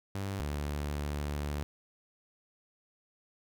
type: tone pair in turn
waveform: sawtooth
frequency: 98.2 / 73.1 Hz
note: G2 / D2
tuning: +4 / -7 cents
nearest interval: perfect fourth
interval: 511 cents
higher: first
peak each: -30 / -29 dBFS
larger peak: second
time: 0.15-0.4 / 0.4-1.63 s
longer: second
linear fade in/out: 0 ms
effects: none